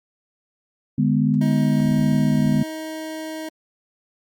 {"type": "chord", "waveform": "sine", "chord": "G# diminished", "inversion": "second", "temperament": "just", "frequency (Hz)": [149.51, 207.7, 249.2], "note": ["D3", "G#3", "B3"], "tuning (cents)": [31, 0, 16], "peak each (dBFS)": [-20, -20, -20], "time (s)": [0.98, 2.63], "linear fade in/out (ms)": 5}
{"type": "tone", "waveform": "25% pulse", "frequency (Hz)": 315.6, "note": "D#4", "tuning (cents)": 25, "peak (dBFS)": -25, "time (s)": [1.41, 3.49], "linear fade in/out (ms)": 5}
{"effects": ["Opus 48 kbps"]}